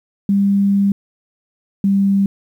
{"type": "tone pair in turn", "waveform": "sine", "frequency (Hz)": [199, 197.17], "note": ["G3", "G3"], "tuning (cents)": [26, 10], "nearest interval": "unison", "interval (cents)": 16, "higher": "first", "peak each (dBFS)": -11, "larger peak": "neither", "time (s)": [[0.29, 0.92], [1.84, 2.26]], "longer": "first", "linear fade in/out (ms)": 2, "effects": ["8-bit"]}